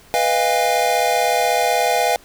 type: chord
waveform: square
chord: F half-diminished seventh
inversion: second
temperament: equal with one note detuned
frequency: 493.9 / 622.3 / 698.5 / 813 Hz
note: Cb5 / Eb5 / F5 / Ab5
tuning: 0 / 0 / 0 / -37 cents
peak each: -23 / -24 / -20 / -21 dBFS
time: 0.14-2.16 s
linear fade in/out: 0 ms
effects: pink hiss -48 dBFS RMS until 2.24 s